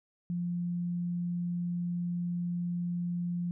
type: tone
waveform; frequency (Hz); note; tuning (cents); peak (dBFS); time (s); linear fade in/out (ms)
sine; 174.61; F3; 0; -30; 0.3-3.51; 0
effects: none